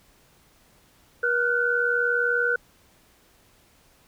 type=tone cluster; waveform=sine; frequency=479.9 / 1423 / 1503 Hz; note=B4 / F6 / F#6; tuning=-50 / +32 / +27 cents; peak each=-26 / -26 / -23 dBFS; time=1.23-2.56 s; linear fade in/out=5 ms; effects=pink hiss -59 dBFS RMS until 4.07 s